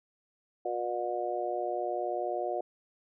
harmonic tone, 120.3 Hz, B2, 45 cents flat, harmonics 3 / 4 / 5 / 6, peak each -36 / -38 / -35 / -34 dBFS, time 0.65-2.61 s, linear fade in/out 5 ms, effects none

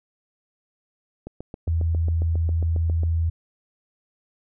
click train, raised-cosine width 2 ms, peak -21 dBFS, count 14, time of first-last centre 1.27-3.034 s, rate 7.37 Hz
sine tone, 82.41 Hz, E2, in tune, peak -19 dBFS, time 1.67-3.3 s, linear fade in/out 10 ms
effects none

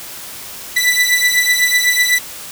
sawtooth beating tone pair, 1975.5 / 1983.5 Hz, B6 / B6, 0 / +7 cents, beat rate 8 Hz, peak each -11 dBFS, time 0.76-2.19 s, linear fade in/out 10 ms, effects white hiss -31 dBFS RMS until 2.51 s

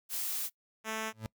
blue noise, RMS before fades -35 dBFS, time 0.09-0.5 s, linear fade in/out 50 ms
5% pulse tone, 220 Hz, A3, in tune, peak -23 dBFS, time 0.84-1.13 s, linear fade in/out 50 ms
30% pulse tone with exponential growth, 109.8 Hz, A2, 3 cents flat, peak -30 dBFS, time 1.12-1.26 s, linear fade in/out 0 ms, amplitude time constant 30 ms
effects noise-tail reverb RT60 0.1 s tail -23 dB re dry

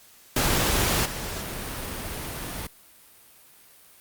pink noise with level steps, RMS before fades -23 / -33 dBFS, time 0.36-2.67 s, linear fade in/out 5 ms, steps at 1.05 s, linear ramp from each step 10 ms, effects white hiss -53 dBFS RMS until 4 s + Opus 48 kbps

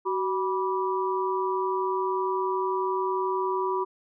sine tone cluster, 376.2 / 978 / 1167 Hz, F#4 / B5 / D6, +29 / -17 / -11 cents, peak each -27 / -28 / -33 dBFS, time 0.05-3.85 s, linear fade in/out 20 ms, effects none

